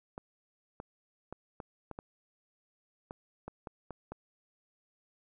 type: clicks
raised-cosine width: 1 ms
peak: -27 dBFS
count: 11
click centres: 0.179 / 0.801 / 1.326 / 1.602 / 1.913 / 1.989 / 3.109 / 3.48 / 3.672 / 3.907 / 4.12 s
effects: none